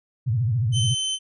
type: tone with vibrato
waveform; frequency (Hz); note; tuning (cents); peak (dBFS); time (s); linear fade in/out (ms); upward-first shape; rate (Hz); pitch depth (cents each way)
sine; 116.54; A#2; 0; -19; 0.26-0.95; 20; sine; 14; 220
type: tone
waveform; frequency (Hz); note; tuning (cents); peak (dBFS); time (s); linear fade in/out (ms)
sawtooth; 3070; G7; -37; -20; 0.72-1.19; 50
effects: resampled to 24000 Hz

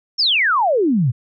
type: exponential sweep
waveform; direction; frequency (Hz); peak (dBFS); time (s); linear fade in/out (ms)
sine; down; 5588 to 110; -13; 0.18-1.12; 20
effects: none

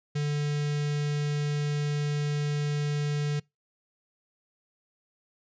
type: tone with notch filter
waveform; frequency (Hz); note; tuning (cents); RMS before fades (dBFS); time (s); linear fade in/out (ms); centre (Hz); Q
square; 146.83; D3; 0; -28; 0.15-3.4; 10; 900; 0.89
effects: noise-tail reverb RT60 0.2 s tail -25 dB re dry + resampled to 16000 Hz

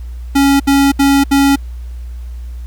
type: tone bursts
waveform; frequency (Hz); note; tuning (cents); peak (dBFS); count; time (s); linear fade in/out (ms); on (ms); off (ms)
square; 277.8; C#4; +4; -8; 4; 0.35-1.56; 10; 250; 70
effects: added 60 Hz sine -23 dBFS peak until 2.66 s + pink hiss -49 dBFS RMS until 2.66 s

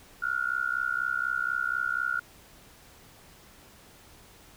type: tone with amplitude modulation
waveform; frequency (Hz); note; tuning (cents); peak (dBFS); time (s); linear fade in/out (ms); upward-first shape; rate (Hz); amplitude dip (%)
sine; 1426; F6; +36; -22; 0.22-2.2; 10; sine; 64.1; 100
effects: pink hiss -54 dBFS RMS until 4.56 s

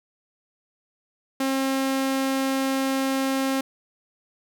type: tone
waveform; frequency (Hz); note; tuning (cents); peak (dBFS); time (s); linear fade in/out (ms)
sawtooth; 268; C4; +42; -18; 1.4-3.61; 5
effects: none

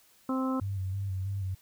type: harmonic tone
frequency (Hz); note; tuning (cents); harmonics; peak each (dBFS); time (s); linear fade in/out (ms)
261.6; C4; 0; 1 / 2 / 3 / 4 / 5; -28 / -37 / -43 / -38 / -38; 0.29-0.6; 2
type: tone with vibrato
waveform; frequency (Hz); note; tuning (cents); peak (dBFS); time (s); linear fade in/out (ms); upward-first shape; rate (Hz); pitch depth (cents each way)
sine; 96.5; G2; -27; -30; 0.61-1.55; 10; square; 3.1; 39
effects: white hiss -62 dBFS RMS until 1.61 s

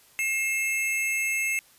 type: tone pair together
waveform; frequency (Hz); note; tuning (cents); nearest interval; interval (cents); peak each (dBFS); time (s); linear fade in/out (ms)
square; 2140 / 2639; C7 / E7; +38 / +1; major third; 363; -28; 0.19-1.59; 0
effects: white hiss -57 dBFS RMS until 1.78 s + resampled to 32000 Hz

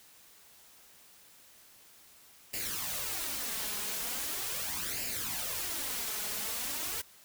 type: noise with flanger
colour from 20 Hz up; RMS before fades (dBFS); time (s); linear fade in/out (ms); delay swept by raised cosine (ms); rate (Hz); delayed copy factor
white; -36; 2.53-7.02; 10; 0.41 to 4.81; 0.4; +0.65
effects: white hiss -58 dBFS RMS until 7.24 s

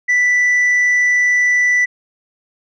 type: tone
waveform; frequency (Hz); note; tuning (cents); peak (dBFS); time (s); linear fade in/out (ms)
sine; 1975.5; B6; 0; -8; 0.08-1.86; 20
effects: tanh soft clip ceiling -10 dBFS

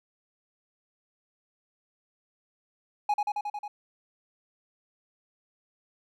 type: tone with echo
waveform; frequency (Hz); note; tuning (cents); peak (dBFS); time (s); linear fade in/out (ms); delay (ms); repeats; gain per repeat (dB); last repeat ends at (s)
triangle; 830.6; G#5; 0; -20; 3.09-3.14; 5; 90; 6; -2; 3.68
effects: none

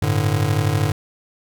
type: chord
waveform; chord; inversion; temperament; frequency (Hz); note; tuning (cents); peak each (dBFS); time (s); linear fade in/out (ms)
square; G suspended second; none; just; 98 / 110.25 / 147; G2 / A2 / D3; 0 / +4 / +2; -22; 0.02-0.92; 5
effects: none

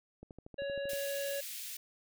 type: click train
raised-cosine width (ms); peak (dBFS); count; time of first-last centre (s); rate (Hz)
2; -35; 10; 0.23-0.933; 12.8
type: harmonic tone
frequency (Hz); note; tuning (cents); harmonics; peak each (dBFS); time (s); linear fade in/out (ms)
559; C#5; +14; 1 / 3 / 5 / 7; -35 / -45 / -49 / -52; 0.58-1.41; 10
type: high-pass noise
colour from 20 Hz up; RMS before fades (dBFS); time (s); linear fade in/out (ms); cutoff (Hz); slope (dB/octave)
white; -43; 0.89-1.77; 5; 2100; 24
effects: none

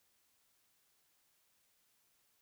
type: silence
effects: white hiss -75 dBFS RMS until 2.41 s

